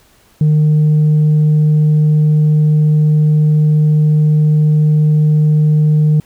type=tone; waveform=sine; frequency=152.4 Hz; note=D#3; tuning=36 cents flat; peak=-5 dBFS; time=0.41-6.2 s; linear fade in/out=2 ms; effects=tanh soft clip ceiling -6 dBFS + pink hiss -50 dBFS RMS until 6.25 s